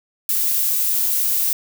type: noise with amplitude modulation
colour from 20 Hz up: violet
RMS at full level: -18 dBFS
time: 0.29-1.53 s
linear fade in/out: 2 ms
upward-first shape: sine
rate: 162 Hz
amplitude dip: 25%
effects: none